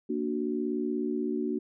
sine chord, Bb augmented, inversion none, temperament equal, 233.1 / 293.7 / 370 Hz, Bb3 / D4 / F#4, 0 / 0 / 0 cents, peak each -32 dBFS, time 0.09-1.59 s, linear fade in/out 10 ms, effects none

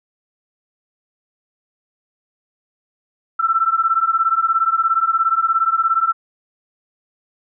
sine beating tone pair, 1327 / 1344 Hz, E6 / E6, +11 / +33 cents, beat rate 17 Hz, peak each -17 dBFS, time 3.39-6.13 s, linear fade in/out 10 ms, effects none

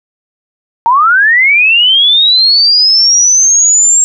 sine linear sweep, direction up, 894 to 7550 Hz, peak -4 dBFS, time 0.86-4.04 s, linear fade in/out 0 ms, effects none

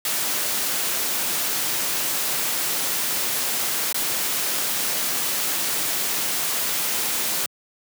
white noise with dropouts, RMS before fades -24 dBFS, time 0.05-7.46 s, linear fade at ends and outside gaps 2 ms, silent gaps 3.927-3.944 s, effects high-pass 150 Hz 12 dB/octave

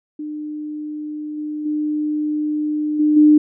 sine tone with level steps, 301.6 Hz, D4, 46 cents sharp, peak -25 / -23 / -18 / -12 / -7 dBFS, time 0.19-3.38 s, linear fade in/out 5 ms, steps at 1.37 / 1.65 / 2.99 / 3.16 s, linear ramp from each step 10 ms, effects none

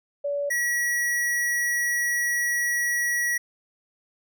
sine / square tone pair in turn, 572 / 1924 Hz, D5 / B6, -46 / -46 cents, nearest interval octave + major sixth, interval 2100 cents, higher second, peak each -24 / -23 dBFS, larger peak second, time 0.24-0.5 / 0.5-3.38 s, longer second, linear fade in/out 10 ms, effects none

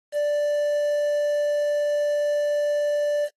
triangle tone with quantisation, 587.3 Hz, D5, in tune, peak -18 dBFS, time 0.12-3.29 s, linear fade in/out 50 ms, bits 7, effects noise-tail reverb RT60 0.1 s tail -24 dB re dry + AAC 32 kbps

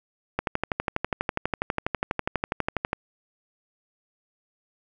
click train, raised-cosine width 0.5 ms, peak -9 dBFS, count 32, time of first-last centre 0.39-2.931 s, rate 12.2 Hz, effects none

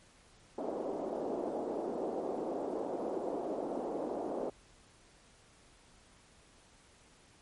pink band-pass noise, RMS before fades -37 dBFS, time 0.58-4.5 s, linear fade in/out 5 ms, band 290 to 710 Hz, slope 24 dB/octave, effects pink hiss -62 dBFS RMS until 7.41 s + MP3 48 kbps

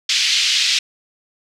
pink band-pass noise, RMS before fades -17 dBFS, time 0.09-0.79 s, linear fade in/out 5 ms, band 2600 to 5600 Hz, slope 24 dB/octave, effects none

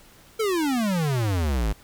square exponential sweep, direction down, 458.2 to 49 Hz, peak -22 dBFS, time 0.39-1.73 s, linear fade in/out 10 ms, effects pink hiss -52 dBFS RMS until 1.83 s

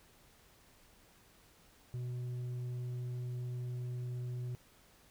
sine tone with tanh clipping, 123.6 Hz, B2, 2 cents sharp, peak -38 dBFS, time 1.94-4.55 s, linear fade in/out 0 ms, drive 5 dB, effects pink hiss -64 dBFS RMS until 5.1 s

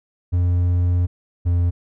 triangle tone pair in turn, 88.4 / 87.08 Hz, F2 / F2, +22 / -5 cents, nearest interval unison, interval 27 cents, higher first, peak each -13 dBFS, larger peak neither, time 0.32-1.07 / 1.45-1.71 s, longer first, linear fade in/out 20 ms, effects none

